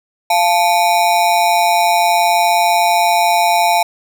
square ring-modulated tone, 784 Hz, G5, in tune, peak -8 dBFS, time 0.3-3.83 s, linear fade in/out 5 ms, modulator 90.3 Hz, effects none

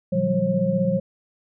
sine tone cluster, 118.6 / 151.4 / 177.5 / 193.2 / 539 Hz, A#2 / D#3 / F3 / G3 / C#5, +30 / -47 / +28 / -25 / -49 cents, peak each -31 / -31 / -23 / -24 / -23 dBFS, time 0.12-1 s, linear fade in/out 10 ms, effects none

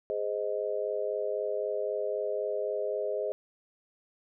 sine chord, Ab major, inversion none, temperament just, 415.3 / 519.1 / 623 Hz, Ab4 / C5 / Eb5, 0 / -14 / +2 cents, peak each -33 / -34 / -33 dBFS, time 0.1-3.32 s, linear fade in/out 0 ms, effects none

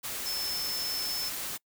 sine tone in noise, 5274 Hz, E8, in tune, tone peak -32 dBFS, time 0.25-1.3 s, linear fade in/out 20 ms, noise white, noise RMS -36 dBFS, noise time 0.03-1.58 s, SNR +1 dB, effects noise-tail reverb RT60 0.1 s tail -25 dB re dry

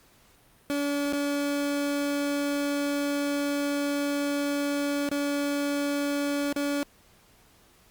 30% pulse tone with dropouts, 286 Hz, D4, 46 cents flat, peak -23 dBFS, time 0.7-6.83 s, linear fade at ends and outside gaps 0 ms, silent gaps 1.126-1.133 / 5.089-5.114 / 6.526-6.562 s, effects pink hiss -59 dBFS RMS until 7.9 s + Opus 48 kbps

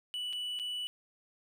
triangle tone with dropouts, 2960 Hz, F#7, in tune, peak -33 dBFS, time 0.14-0.87 s, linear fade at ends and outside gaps 0 ms, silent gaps 0.328-0.332 / 0.59-0.597 s, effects none

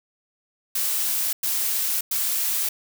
blue noise bursts, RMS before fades -24 dBFS, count 3, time 0.75-2.69 s, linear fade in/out 5 ms, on 580 ms, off 100 ms, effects none

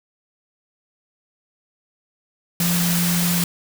sine tone in noise, 173.9 Hz, F3, 7 cents flat, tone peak -19 dBFS, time 2.6-3.44 s, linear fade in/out 2 ms, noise white, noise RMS -23 dBFS, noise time 2.6-3.44 s, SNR +1 dB, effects none

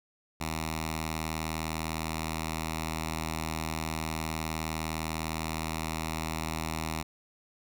5% pulse tone with notch filter, 79.7 Hz, D#2, 42 cents sharp, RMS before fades -34 dBFS, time 0.4-7.03 s, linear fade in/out 10 ms, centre 480 Hz, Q 0.81, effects none

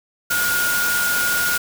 sine tone in noise, 1432 Hz, F6, 43 cents sharp, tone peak -19 dBFS, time 0.3-1.58 s, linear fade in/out 10 ms, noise white, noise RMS -23 dBFS, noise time 0.3-1.58 s, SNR +1 dB, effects none

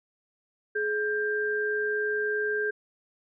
sine tone pair together, 422.5 / 1587.3 Hz, G#4 / G6, +30 / +21 cents, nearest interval octave + major seventh, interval 2291 cents, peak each -28 dBFS, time 0.75-2.71 s, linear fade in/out 10 ms, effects none

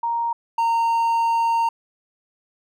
sine / triangle tone pair in turn, 933 / 921.2 Hz, A#5 / A#5, +1 / -21 cents, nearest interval unison, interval 22 cents, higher first, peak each -20 / -15 dBFS, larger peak second, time 0.03-0.33 / 0.58-1.69 s, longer second, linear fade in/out 5 ms, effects none

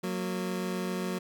25% pulse tone pair together, 183.9 / 231.3 Hz, F#3 / A#3, -10 / -13 cents, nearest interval major third, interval 397 cents, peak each -28 / -33 dBFS, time 0.03-1.19 s, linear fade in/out 10 ms, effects none

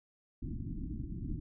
pink low-pass noise, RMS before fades -39 dBFS, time 0.42-1.4 s, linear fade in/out 10 ms, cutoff 330 Hz, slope 96 dB/octave, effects none

